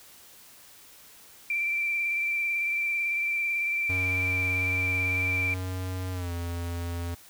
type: tone with vibrato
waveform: sine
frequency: 2349 Hz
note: D7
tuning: in tune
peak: -25 dBFS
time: 1.5-5.54 s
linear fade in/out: 2 ms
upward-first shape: sine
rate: 18 Hz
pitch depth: 20 cents each way
type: tone with pitch glide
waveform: square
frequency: 92.5 to 85.81 Hz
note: F#2 to F2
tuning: 0 to -30 cents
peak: -31 dBFS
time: 3.89-7.15 s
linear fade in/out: 10 ms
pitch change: -130 cents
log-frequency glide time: 6.12-6.32 s
effects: white hiss -52 dBFS RMS until 7.29 s